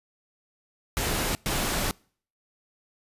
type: noise bursts at uneven times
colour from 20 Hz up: pink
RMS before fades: -27 dBFS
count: 2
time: 0.97-1.35 / 1.46-1.91 s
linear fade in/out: 0 ms
effects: noise-tail reverb RT60 0.5 s tail -26 dB re dry + resampled to 32000 Hz